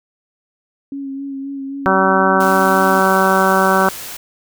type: tone with vibrato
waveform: sine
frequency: 274.5 Hz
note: C#4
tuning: 17 cents flat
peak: -23 dBFS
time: 0.92-3 s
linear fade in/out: 2 ms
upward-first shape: sine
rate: 3.8 Hz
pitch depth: 26 cents each way
type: harmonic tone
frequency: 190.6 Hz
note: G3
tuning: 48 cents flat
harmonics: 1 / 2 / 3 / 4 / 5 / 6 / 7 / 8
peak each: -19 / -19 / -19 / -19 / -19 / -19 / -19 / -19 dBFS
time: 1.86-3.89 s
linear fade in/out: 0 ms
type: noise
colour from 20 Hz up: white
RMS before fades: -30 dBFS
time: 2.4-4.17 s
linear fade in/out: 5 ms
effects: none